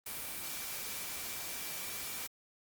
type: tone in noise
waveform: sine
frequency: 2335 Hz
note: D7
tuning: 11 cents flat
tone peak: -52 dBFS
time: 0.06-2.27 s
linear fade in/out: 5 ms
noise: white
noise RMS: -41 dBFS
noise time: 0.06-2.27 s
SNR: -14 dB
effects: Opus 32 kbps